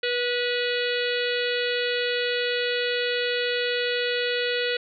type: harmonic tone with a mistuned harmonic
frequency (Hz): 487.1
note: B4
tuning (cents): -24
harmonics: 1 / 3 / 4 / 5 / 6 / 7 / 8 / 9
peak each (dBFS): -26 / -31 / -32 / -33 / -34 / -34 / -35 / -36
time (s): 0.03-4.77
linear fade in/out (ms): 5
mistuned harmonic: 5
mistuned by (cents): +41
effects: none